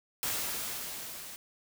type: noise with level ramp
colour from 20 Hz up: white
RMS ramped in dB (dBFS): -32 to -45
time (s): 0.23-1.36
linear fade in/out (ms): 0
effects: none